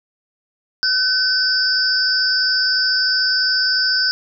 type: tone cluster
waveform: sine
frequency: 1517 / 4753 / 5250 Hz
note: F#6 / D8 / E8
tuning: +43 / +20 / -8 cents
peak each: -19 dBFS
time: 0.83-4.11 s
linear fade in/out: 0 ms
effects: none